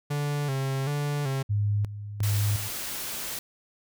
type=tone with vibrato; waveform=45% pulse; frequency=140 Hz; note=C#3; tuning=18 cents sharp; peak=-26 dBFS; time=0.1-1.43 s; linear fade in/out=10 ms; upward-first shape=square; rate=1.3 Hz; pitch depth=67 cents each way
type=tone with tremolo; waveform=sine; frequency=103.2 Hz; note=G#2; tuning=10 cents flat; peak=-22 dBFS; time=1.49-2.69 s; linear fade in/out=20 ms; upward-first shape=square; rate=1.4 Hz; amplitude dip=75%
type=noise; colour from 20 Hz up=white; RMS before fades=-34 dBFS; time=2.23-3.39 s; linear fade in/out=2 ms
effects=none